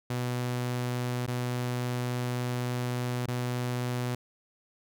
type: tone with dropouts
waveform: sawtooth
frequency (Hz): 123.47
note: B2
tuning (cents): 0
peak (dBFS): -25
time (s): 0.1-4.15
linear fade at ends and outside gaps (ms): 5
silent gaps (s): 1.264-1.277 / 3.262-3.279
effects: none